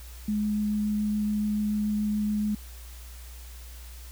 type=tone with vibrato; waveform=sine; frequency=210 Hz; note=G#3; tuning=19 cents sharp; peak=-24 dBFS; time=0.28-2.55 s; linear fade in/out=5 ms; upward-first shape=triangle; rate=7 Hz; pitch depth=8 cents each way; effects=added 60 Hz sine -41 dBFS peak until 4.11 s + white hiss -50 dBFS RMS until 4.11 s